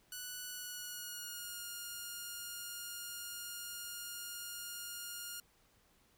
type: tone with pitch glide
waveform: 5% pulse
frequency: 1480 to 1416.4 Hz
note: F#6 to F6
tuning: 0 to +24 cents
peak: -32 dBFS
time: 0.12-5.4 s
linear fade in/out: 2 ms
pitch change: -76 cents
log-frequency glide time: 0.47-1.68 s
effects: pink hiss -70 dBFS RMS until 6.17 s